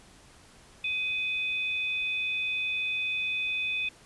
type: tone pair together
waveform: sine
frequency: 2512 / 3505 Hz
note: D#7 / A7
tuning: +16 / -7 cents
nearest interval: tritone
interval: 577 cents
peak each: -28 / -36 dBFS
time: 0.84-3.89 s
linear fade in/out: 5 ms
effects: pink hiss -55 dBFS RMS until 4.05 s + resampled to 24000 Hz